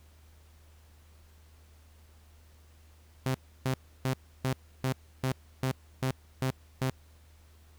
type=tone bursts; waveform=sawtooth; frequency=130.81 Hz; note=C3; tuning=in tune; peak=-23 dBFS; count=10; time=3.26-6.9 s; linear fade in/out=0 ms; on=85 ms; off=310 ms; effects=added 77 Hz sine -55 dBFS peak until 7.78 s + pink hiss -64 dBFS RMS until 7.78 s